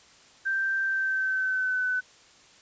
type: tone with pitch glide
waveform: sine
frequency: 1568 to 1505 Hz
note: G6 to F#6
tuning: 0 to +29 cents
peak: -24 dBFS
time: 0.45-2.01 s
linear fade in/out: 20 ms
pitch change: -71 cents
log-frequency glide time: 0.84-1.84 s
effects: white hiss -55 dBFS RMS until 2.61 s + resampled to 16000 Hz